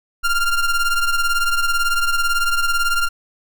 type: ring-modulated tone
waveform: square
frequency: 699 Hz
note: F5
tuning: 1 cent sharp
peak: -13 dBFS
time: 0.23-3.09 s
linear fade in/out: 20 ms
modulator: 690 Hz
effects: none